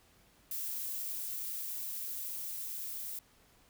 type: noise with level ramp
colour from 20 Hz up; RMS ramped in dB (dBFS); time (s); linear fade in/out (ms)
violet; -38 to -41; 0.51-3.19; 2
effects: pink hiss -65 dBFS RMS until 3.69 s